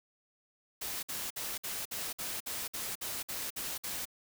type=noise bursts; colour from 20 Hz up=white; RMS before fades=-38 dBFS; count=12; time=0.81-4.055 s; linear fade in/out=10 ms; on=220 ms; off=55 ms; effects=none